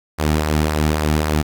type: tone with flanger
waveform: sawtooth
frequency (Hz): 76.6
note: D#2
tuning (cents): -27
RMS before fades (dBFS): -18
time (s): 0.18-1.43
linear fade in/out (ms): 20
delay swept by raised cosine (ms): 0.29 to 1.99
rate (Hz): 3.7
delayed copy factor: -0.5
effects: 8-bit